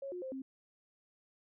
sine tone with pitch steps, 549 / 358.6 / 524 / 265.7 Hz, C#5 / F4 / C5 / C4, -17 / +46 / +2 / +27 cents, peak -39 dBFS, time 0.02-0.42 s, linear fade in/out 5 ms, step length 100 ms, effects none

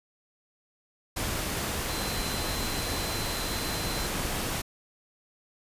sine tone in noise, 4073 Hz, C8, 47 cents flat, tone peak -38 dBFS, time 1.89-4.07 s, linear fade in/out 10 ms, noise pink, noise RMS -31 dBFS, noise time 1.16-4.62 s, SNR -10 dB, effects resampled to 32000 Hz

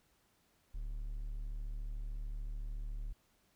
triangle tone, 36.83 Hz, D1, 6 cents sharp, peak -36 dBFS, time 0.74-3.13 s, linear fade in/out 10 ms, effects pink hiss -73 dBFS RMS until 3.55 s

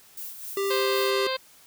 violet noise with tremolo, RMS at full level -36 dBFS, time 0.17-1.11 s, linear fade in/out 5 ms, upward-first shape sine, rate 3.9 Hz, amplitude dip 55%
square tone, 395 Hz, G4, 13 cents sharp, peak -25 dBFS, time 0.57-1.27 s, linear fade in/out 2 ms
harmonic tone, 523.3 Hz, C5, in tune, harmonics 1 / 2 / 3 / 4 / 5 / 6 / 7 / 8 / 9, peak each -29 / -32 / -36 / -38 / -37 / -38 / -36 / -37 / -37 dBFS, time 0.7-1.37 s, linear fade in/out 10 ms
effects white hiss -54 dBFS RMS until 1.66 s

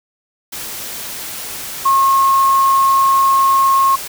sine tone in noise, 1082 Hz, C#6, 42 cents flat, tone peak -9 dBFS, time 1.85-3.96 s, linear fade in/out 10 ms, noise white, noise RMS -27 dBFS, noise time 0.52-4.08 s, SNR +15 dB, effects none

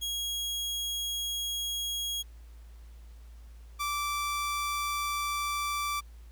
sawtooth tone pair in turn, 3300 / 1166.7 Hz, G#7 / D6, -12 / -12 cents, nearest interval octave + tritone, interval 1800 cents, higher first, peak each -28 / -26 dBFS, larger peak second, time 0.01-2.23 / 3.79-6.01 s, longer neither, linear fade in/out 20 ms, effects added 57 Hz sine -46 dBFS peak until 6.31 s + pink hiss -64 dBFS RMS until 6.31 s

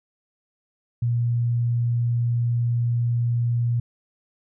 sine tone, 119 Hz, A#2, 36 cents sharp, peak -19 dBFS, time 1.02-3.8 s, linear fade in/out 5 ms, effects none

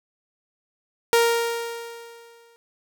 sawtooth tone with exponential decay, 466.2 Hz, A#4, in tune, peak -10 dBFS, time 1.13-2.56 s, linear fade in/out 0 ms, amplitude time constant 310 ms, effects none

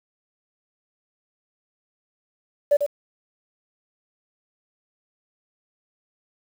sine tone with echo, 579 Hz, D5, 25 cents flat, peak -12 dBFS, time 2.71-2.77 s, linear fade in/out 10 ms, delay 95 ms, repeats 1, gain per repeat -7 dB, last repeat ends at 2.865 s, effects tanh soft clip ceiling -9 dBFS + 7-bit

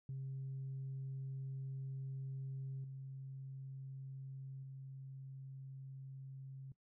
sine tone with level steps, 134.2 Hz, C3, 44 cents sharp, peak -40 / -45 / -47 dBFS, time 0.09-6.72 s, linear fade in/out 2 ms, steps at 2.84 / 4.63 s, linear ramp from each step 2 ms, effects noise-tail reverb RT60 0.1 s tail -18 dB re dry + tanh soft clip ceiling -38 dBFS

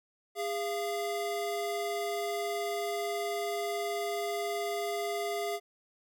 square tone pair together, 408.5 / 687 Hz, G#4 / F5, -29 / -29 cents, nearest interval major sixth, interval 900 cents, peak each -35 / -35 dBFS, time 0.35-5.6 s, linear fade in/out 50 ms, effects none

